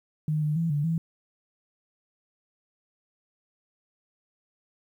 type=tone with pitch steps; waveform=sine; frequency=153.3 / 150.9 / 166 / 146 / 164.2 Hz; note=D#3 / D3 / E3 / D3 / E3; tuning=-25 / +47 / +12 / -10 / -6 cents; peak=-23 dBFS; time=0.28-0.98 s; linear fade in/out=2 ms; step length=140 ms; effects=10-bit

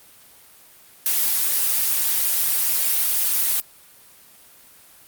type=noise; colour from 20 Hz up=blue; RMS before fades=-20 dBFS; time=1.06-3.6 s; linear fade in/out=0 ms; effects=white hiss -49 dBFS RMS until 5.07 s + Opus 32 kbps

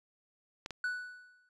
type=clicks; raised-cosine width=0.2 ms; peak=-22 dBFS; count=2; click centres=0.661 / 0.707 s
type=tone with exponential decay; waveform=triangle; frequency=1482 Hz; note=F#6; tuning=2 cents sharp; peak=-28 dBFS; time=0.84-1.49 s; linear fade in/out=2 ms; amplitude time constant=140 ms
effects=resampled to 24000 Hz

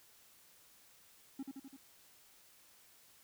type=tone with echo; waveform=triangle; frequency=270.8 Hz; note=C#4; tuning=40 cents flat; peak=-37 dBFS; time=1.39-1.43 s; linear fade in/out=5 ms; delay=84 ms; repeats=4; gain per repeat=-3 dB; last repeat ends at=1.766 s; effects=white hiss -64 dBFS RMS until 3.23 s

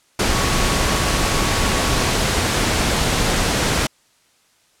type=tone in noise; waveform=sine; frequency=1116 Hz; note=C#6; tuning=11 cents sharp; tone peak=-29 dBFS; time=0.32-2.11 s; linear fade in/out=5 ms; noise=pink; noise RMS=-18 dBFS; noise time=0.19-3.87 s; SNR=-14 dB; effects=white hiss -58 dBFS RMS until 4.8 s + low-pass 9000 Hz 12 dB/octave

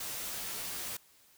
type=noise with comb filter; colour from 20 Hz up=white; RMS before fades=-39 dBFS; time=0-0.97 s; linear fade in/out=5 ms; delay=13 ms; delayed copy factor=-0.7; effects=white hiss -63 dBFS RMS until 1.37 s

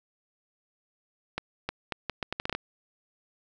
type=accelerating click train; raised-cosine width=0.3 ms; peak=-14 dBFS; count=11; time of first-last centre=1.38-2.55 s; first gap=310 ms; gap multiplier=0.75; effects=none

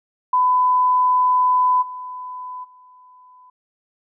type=tone with level steps; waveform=sine; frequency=1003 Hz; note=B5; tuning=26 cents sharp; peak=-13 / -29 / -45 dBFS; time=0.33-3.5 s; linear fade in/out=5 ms; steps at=1.81 / 2.63 s; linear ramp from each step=20 ms; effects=none

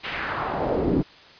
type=noise with band-pass filter sweep; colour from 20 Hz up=brown; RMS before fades=-25 dBFS; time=0.03-1.03 s; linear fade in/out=20 ms; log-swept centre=2800 to 250 Hz; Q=2; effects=white hiss -48 dBFS RMS until 1.39 s + resampled to 11025 Hz

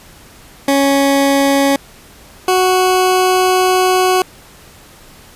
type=tone pair in turn; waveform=20% pulse; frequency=277.2 / 370 Hz; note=C#4 / F#4; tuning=0 / 0 cents; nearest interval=perfect fourth; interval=500 cents; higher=second; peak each=-5 dBFS; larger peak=neither; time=0.68-1.76 / 2.48-4.22 s; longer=second; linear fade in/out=2 ms; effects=pink hiss -41 dBFS RMS until 5.35 s + resampled to 32000 Hz

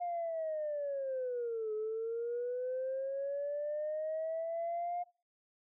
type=linear two-way sweep; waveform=sine; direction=down then up; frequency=710 to 426.4 to 710 Hz; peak=-33 dBFS; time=0-5.04 s; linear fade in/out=20 ms; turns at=1.73 s; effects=noise-tail reverb RT60 0.4 s tail -23 dB re dry + tanh soft clip ceiling -30 dBFS

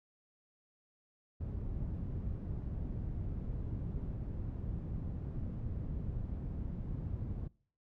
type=low-pass noise; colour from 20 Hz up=white; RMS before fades=-39 dBFS; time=1.4-7.48 s; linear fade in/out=10 ms; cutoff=110 Hz; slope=12 dB/octave; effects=noise-tail reverb RT60 0.5 s tail -24 dB re dry

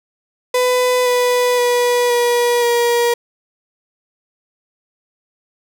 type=tone with pitch steps; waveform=35% pulse; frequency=500 / 493.7 / 487.5 / 481.3 / 475.2 Hz; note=B4 / B4 / B4 / B4 / A#4; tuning=+21 / -1 / -23 / -45 / +33 cents; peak=-11 dBFS; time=0.54-3.14 s; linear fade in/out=5 ms; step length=520 ms; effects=none

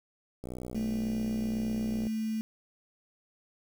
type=click train; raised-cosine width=2 ms; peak=-26 dBFS; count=102; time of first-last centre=0.44-2.069 s; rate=62 Hz
type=tone; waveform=sine; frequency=220 Hz; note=A3; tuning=in tune; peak=-29 dBFS; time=0.75-2.41 s; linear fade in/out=0 ms
effects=8-bit

